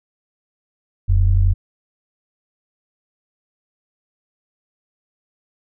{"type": "tone pair together", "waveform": "sine", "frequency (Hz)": [40.1, 91.7], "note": ["E1", "F#2"], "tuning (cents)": [-47, -15], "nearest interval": "octave + major second", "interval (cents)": 1432, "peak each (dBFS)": -14, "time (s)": [1.08, 1.54], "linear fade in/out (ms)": 20, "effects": []}